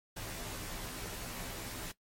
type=noise with comb filter; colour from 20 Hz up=pink; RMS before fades=-42 dBFS; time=0.16-1.92 s; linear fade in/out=10 ms; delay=14 ms; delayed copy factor=-1; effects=noise-tail reverb RT60 0.1 s tail -17 dB re dry + MP3 64 kbps